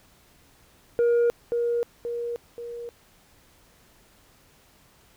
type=tone with echo; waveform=sine; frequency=473.6 Hz; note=A#4; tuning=27 cents sharp; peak=-15 dBFS; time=0.99-1.3 s; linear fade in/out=0 ms; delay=530 ms; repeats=3; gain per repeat=-6 dB; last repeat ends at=2.89 s; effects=tanh soft clip ceiling -17 dBFS + pink hiss -58 dBFS RMS until 5.16 s